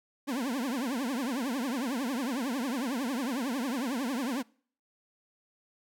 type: tone with vibrato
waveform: 40% pulse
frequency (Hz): 255.3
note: C4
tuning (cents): -42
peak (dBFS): -29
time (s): 0.27-4.43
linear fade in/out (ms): 20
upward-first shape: triangle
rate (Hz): 11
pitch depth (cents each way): 270
effects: noise-tail reverb RT60 0.5 s tail -25 dB re dry